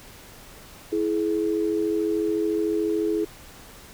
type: tone pair together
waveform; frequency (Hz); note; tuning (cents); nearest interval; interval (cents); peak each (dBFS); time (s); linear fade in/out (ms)
sine; 328.6 / 422.4; E4 / G#4; -5 / +29; major third; 434; -24; 0.92-3.25; 10
effects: pink hiss -46 dBFS RMS until 3.93 s